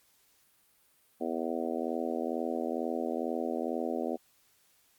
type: harmonic tone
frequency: 82.2 Hz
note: E2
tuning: 4 cents flat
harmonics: 3 / 4 / 5 / 6 / 7 / 8 / 9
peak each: -36 / -37 / -38 / -39 / -39 / -40 / -41 dBFS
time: 1.2-4.17 s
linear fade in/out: 20 ms
effects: white hiss -67 dBFS RMS until 4.98 s + Opus 48 kbps